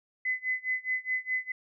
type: tone with tremolo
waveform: sine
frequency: 2025 Hz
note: B6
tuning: 43 cents sharp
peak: -25 dBFS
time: 0.25-1.52 s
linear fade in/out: 5 ms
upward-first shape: sine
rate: 4.8 Hz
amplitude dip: 95%
effects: none